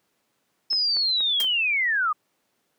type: linear sweep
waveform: sine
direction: down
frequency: 5250 to 1174.7 Hz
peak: -20 dBFS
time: 0.7-2.13 s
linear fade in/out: 10 ms
type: click train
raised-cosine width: 0.5 ms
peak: -25 dBFS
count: 4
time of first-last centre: 0.73-1.444 s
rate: 4.2 Hz
type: noise with exponential decay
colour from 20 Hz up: white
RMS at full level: -26 dBFS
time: 1.4-1.49 s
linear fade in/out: 2 ms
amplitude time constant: 18 ms
effects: pink hiss -71 dBFS RMS until 2.78 s + high-pass 200 Hz 12 dB/octave